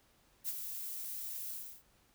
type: noise with ADSR envelope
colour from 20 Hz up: violet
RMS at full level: -35 dBFS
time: 0.44-1.83 s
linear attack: 45 ms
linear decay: 33 ms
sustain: -7 dB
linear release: 310 ms
effects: pink hiss -69 dBFS RMS until 2.14 s